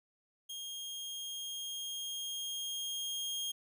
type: tone with level ramp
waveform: sawtooth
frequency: 3240 Hz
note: G#7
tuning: 43 cents flat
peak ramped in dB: -38 to -32 dBFS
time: 0.49-3.52 s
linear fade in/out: 10 ms
effects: none